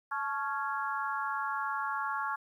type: harmonic tone with a mistuned harmonic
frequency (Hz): 277.2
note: C#4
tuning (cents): 0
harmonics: 3 / 4 / 5 / 6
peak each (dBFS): -37 / -35 / -36 / -40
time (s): 0.11-2.36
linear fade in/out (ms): 10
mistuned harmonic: 3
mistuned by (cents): +72
effects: 11-bit